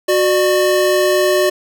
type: tone pair together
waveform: square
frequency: 367.6 / 598 Hz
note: F#4 / D5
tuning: -11 / +31 cents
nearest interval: minor sixth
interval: 842 cents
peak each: -15 dBFS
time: 0.08-1.5 s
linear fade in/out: 10 ms
effects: none